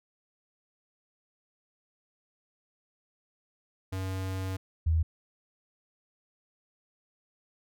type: tone pair in turn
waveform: square / sine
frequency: 94.6 / 80.66 Hz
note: F#2 / E2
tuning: +39 / -37 cents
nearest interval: minor third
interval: 276 cents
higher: first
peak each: -32 / -22 dBFS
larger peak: second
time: 3.92-4.57 / 4.86-5.03 s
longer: first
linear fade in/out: 10 ms
effects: none